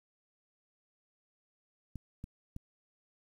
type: clicks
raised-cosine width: 5 ms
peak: -29 dBFS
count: 3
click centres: 1.957 / 2.241 / 2.564 s
effects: 10-bit